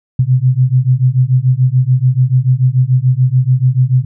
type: beating tone pair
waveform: sine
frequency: 124.7 / 131.6 Hz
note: B2 / C3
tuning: +17 / +10 cents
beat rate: 6.9 Hz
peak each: -11 dBFS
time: 0.19-4.05 s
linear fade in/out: 5 ms
effects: none